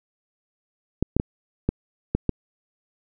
clicks, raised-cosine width 3 ms, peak -7 dBFS, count 6, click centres 1.026 / 1.166 / 1.199 / 1.69 / 2.15 / 2.293 s, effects none

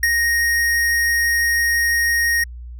square tone with ADSR envelope, 1866 Hz, A#6, 1 cent sharp, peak -13 dBFS, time 0.03-2.44 s, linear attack 3 ms, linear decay 37 ms, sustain -3 dB, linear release 6 ms, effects added 60 Hz sine -31 dBFS peak until 2.79 s

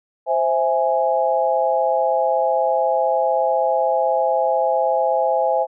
sine chord, C augmented, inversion none, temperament equal, 523.3 / 659.3 / 830.6 Hz, C5 / E5 / G#5, 0 / 0 / 0 cents, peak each -20 dBFS, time 0.26-5.67 s, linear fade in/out 50 ms, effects none

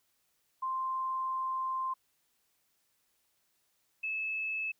sine tone pair in turn, 1046.5 / 2605 Hz, C6 / E7, 0 / -21 cents, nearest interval octave + major third, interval 1579 cents, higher second, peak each -31 / -32 dBFS, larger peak first, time 0.62-1.94 / 4.03-4.72 s, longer first, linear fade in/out 10 ms, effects white hiss -75 dBFS RMS until 4.79 s

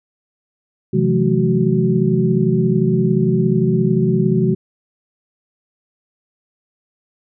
sine tone cluster, 131.9 / 163.1 / 180.5 / 214.4 / 373 Hz, C3 / E3 / F#3 / A3 / F#4, +14 / -18 / -43 / -45 / +14 cents, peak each -19 dBFS, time 0.93-4.55 s, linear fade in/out 10 ms, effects none

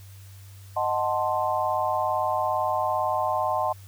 sine chord, D# diminished seventh, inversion none, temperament equal, 622.3 / 740 / 880 / 1046.5 Hz, D#5 / F#5 / A5 / C6, 0 / 0 / 0 / 0 cents, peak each -28 dBFS, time 0.76-3.73 s, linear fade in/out 10 ms, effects added 97 Hz sine -43 dBFS peak until 3.87 s + white hiss -54 dBFS RMS until 3.87 s

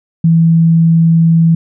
sine tone, 164.81 Hz, E3, in tune, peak -5 dBFS, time 0.24-1.55 s, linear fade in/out 5 ms, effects none

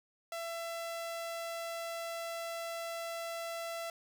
sawtooth tone, 670 Hz, E5, 28 cents sharp, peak -34 dBFS, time 0.32-3.9 s, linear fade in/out 2 ms, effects none

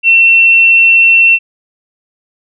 sine tone, 2704 Hz, E7, 43 cents sharp, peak -3 dBFS, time 0.03-1.39 s, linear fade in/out 50 ms, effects none

